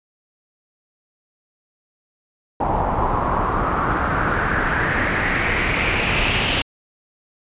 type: noise with low-pass filter sweep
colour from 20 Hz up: pink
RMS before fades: -20 dBFS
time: 2.6-6.62 s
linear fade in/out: 5 ms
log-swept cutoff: 850 to 3000 Hz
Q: 3.7
effects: resampled to 8000 Hz